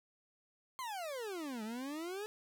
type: exponential two-way sweep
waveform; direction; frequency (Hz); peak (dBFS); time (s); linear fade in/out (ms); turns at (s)
40% pulse; down then up; 1077 to 210 to 434.7; -39; 0.79-2.26; 0; 1.63
effects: none